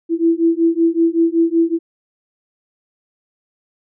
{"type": "beating tone pair", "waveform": "sine", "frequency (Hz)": [329.6, 334.9], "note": ["E4", "E4"], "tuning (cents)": [0, 27], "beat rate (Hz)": 5.3, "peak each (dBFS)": -15, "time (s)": [0.09, 1.79], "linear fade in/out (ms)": 50, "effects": []}